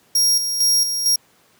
sawtooth tone with tremolo, 5600 Hz, F8, 4 cents sharp, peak -11 dBFS, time 0.15-1.16 s, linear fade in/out 5 ms, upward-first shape square, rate 2.2 Hz, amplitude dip 55%, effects pink hiss -56 dBFS RMS until 1.59 s + high-pass 150 Hz 12 dB/octave

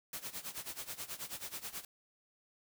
white noise with tremolo, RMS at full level -41 dBFS, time 0.13-1.85 s, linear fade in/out 2 ms, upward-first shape sine, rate 9.3 Hz, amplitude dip 85%, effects none

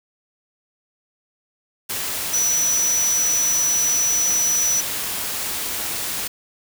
sine tone in noise, 5920 Hz, F#8, in tune, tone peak -17 dBFS, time 2.33-4.81 s, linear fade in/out 10 ms, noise white, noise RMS -26 dBFS, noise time 1.89-6.28 s, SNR +6 dB, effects none

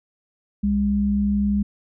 sine tone pair together, 65.1 / 203.4 Hz, C2 / G#3, -8 / -36 cents, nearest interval octave + minor sixth, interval 1972 cents, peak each -26 / -18 dBFS, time 0.63-1.63 s, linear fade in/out 10 ms, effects none

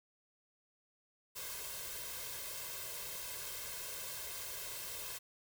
white noise with comb filter, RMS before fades -44 dBFS, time 1.35-5.19 s, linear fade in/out 20 ms, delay 1.9 ms, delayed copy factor +0.75, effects none

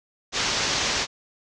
white low-pass noise, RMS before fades -25 dBFS, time 0.32-1.07 s, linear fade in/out 50 ms, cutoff 6500 Hz, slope 48 dB/octave, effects none

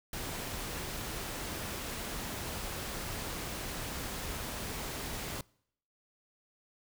pink noise, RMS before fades -39 dBFS, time 0.13-5.41 s, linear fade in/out 2 ms, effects noise-tail reverb RT60 0.7 s tail -25 dB re dry

